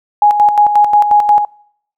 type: tone with tremolo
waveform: sine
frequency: 831 Hz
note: G#5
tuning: 1 cent sharp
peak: -4 dBFS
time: 0.22-1.45 s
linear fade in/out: 2 ms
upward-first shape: square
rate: 5.6 Hz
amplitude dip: 55%
effects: noise-tail reverb RT60 0.7 s tail -26 dB re dry